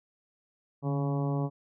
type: harmonic tone with a mistuned harmonic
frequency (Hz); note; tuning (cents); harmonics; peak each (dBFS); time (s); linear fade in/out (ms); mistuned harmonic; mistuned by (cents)
140; C#3; +18; 1 / 2 / 3 / 4 / 5 / 6 / 7 / 8; -28 / -34 / -38 / -40 / -42 / -44 / -45 / -46; 0.82-1.5; 50; 1; +62
effects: none